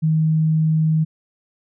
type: tone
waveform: sine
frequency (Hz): 157.8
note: D#3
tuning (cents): +25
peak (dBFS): -14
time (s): 0.02-1.05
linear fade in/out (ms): 20
effects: none